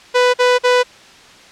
sawtooth tone bursts, 496.1 Hz, B4, 8 cents sharp, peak -6 dBFS, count 3, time 0.14-0.834 s, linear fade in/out 20 ms, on 200 ms, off 47 ms, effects white hiss -42 dBFS RMS until 1.51 s + low-pass 5000 Hz 12 dB/octave

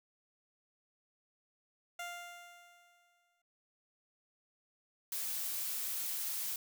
15% pulse tone with exponential decay, 698.5 Hz, F5, in tune, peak -33 dBFS, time 1.99-3.42 s, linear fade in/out 5 ms, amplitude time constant 310 ms
blue noise, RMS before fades -38 dBFS, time 5.12-6.56 s, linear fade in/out 2 ms
effects none

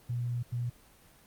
sine tone bursts at uneven times, 121 Hz, B2, 35 cents flat, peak -30 dBFS, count 2, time 0.09-0.43 / 0.52-0.7 s, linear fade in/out 10 ms, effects pink hiss -59 dBFS RMS until 1.26 s + Opus 24 kbps

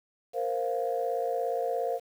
sine chord, Bb suspended second, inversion none, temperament equal, 466.2 / 523.3 / 698.5 Hz, Bb4 / C5 / F5, 0 / 0 / 0 cents, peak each -31 dBFS, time 0.33-2 s, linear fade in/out 50 ms, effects tanh soft clip ceiling -18 dBFS + 9-bit

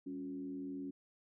sine tone with frequency modulation, 277.2 Hz, C#4, in tune, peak -40 dBFS, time 0.06-0.91 s, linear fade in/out 10 ms, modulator 80.4 Hz, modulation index 0.65, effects none

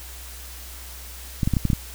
clicks, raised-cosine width 5 ms, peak -8 dBFS, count 7, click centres 1.432 / 1.475 / 1.537 / 1.568 / 1.653 / 1.702 / 1.732 s, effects added 62 Hz sine -39 dBFS peak until 1.94 s + white hiss -41 dBFS RMS until 1.94 s

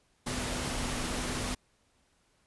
sine tone in noise, 249.5 Hz, B3, 18 cents sharp, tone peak -40 dBFS, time 0.26-1.55 s, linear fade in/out 10 ms, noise pink, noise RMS -34 dBFS, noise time 0.26-1.55 s, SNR -9 dB, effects pink hiss -70 dBFS RMS until 2.46 s + resampled to 24000 Hz

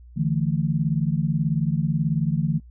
sine chord, D suspended second, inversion none, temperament just, 146.83 / 165.19 / 220.2 Hz, D3 / E3 / A3, 0 / +4 / +2 cents, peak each -23 / -23 / -28 dBFS, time 0.16-2.6 s, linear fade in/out 20 ms, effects noise-tail reverb RT60 0.1 s tail -26 dB re dry + added 60 Hz sine -43 dBFS peak until 2.7 s

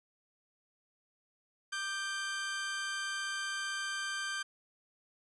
sawtooth tone pair together, 1189.8 / 1568 Hz, D6 / G6, +22 / 0 cents, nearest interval perfect fourth, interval 478 cents, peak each -39 / -32 dBFS, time 1.72-4.43 s, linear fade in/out 10 ms, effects resampled to 22050 Hz

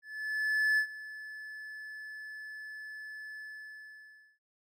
triangle tone with ADSR envelope, 1730 Hz, A6, 30 cents flat, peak -22 dBFS, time 0.02-4.39 s, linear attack 760 ms, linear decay 83 ms, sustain -18 dB, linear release 1000 ms, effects none

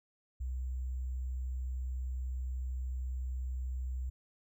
sine tone with sample-and-hold, 63.6 Hz, C2, 48 cents flat, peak -34 dBFS, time 0.4-4.1 s, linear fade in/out 10 ms, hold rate 7350 Hz, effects none

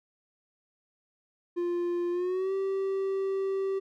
triangle tone with pitch glide, 349.2 to 387.5 Hz, F4 to G4, 0 to -20 cents, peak -25 dBFS, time 1.56-3.8 s, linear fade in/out 20 ms, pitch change +180 cents, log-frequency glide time 2.11-2.53 s, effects none

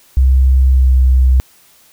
sine tone with pitch glide, 65.41 to 64.36 Hz, C2 to C2, 0 to -28 cents, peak -6 dBFS, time 0.17-1.4 s, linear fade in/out 0 ms, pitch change -28 cents, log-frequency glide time 0.68-0.89 s, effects white hiss -48 dBFS RMS until 1.92 s

